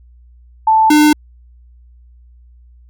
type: tone pair in turn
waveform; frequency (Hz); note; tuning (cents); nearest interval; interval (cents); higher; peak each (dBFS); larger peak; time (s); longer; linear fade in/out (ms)
sine / square; 880 / 301.1; A5 / D4; 0 / +43; octave + perfect fifth; 1857; first; -7; neither; 0.67-0.9 / 0.9-1.13; neither; 5
effects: added 60 Hz sine -41 dBFS peak until 2.89 s